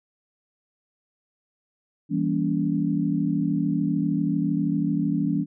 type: chord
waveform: sine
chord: E diminished seventh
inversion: none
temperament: just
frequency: 164.81 / 197.78 / 237.3 / 284.8 Hz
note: E3 / G3 / Bb3 / Db4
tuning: 0 / +16 / +31 / +47 cents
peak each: -26 / -27 / -29 / -25 dBFS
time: 2.09-5.46 s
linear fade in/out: 50 ms
effects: none